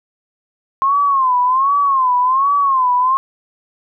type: tone with vibrato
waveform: sine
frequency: 1062 Hz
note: C6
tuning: 25 cents sharp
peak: -11 dBFS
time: 0.82-3.17 s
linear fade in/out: 0 ms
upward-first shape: sine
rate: 1.3 Hz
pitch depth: 130 cents each way
effects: none